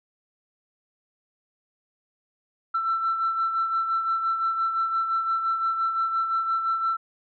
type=beating tone pair; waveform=sine; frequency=1337 / 1342.8 Hz; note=E6 / E6; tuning=+24 / +32 cents; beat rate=5.8 Hz; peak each=-22 / -31 dBFS; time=2.74-6.97 s; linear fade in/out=10 ms; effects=tanh soft clip ceiling -17 dBFS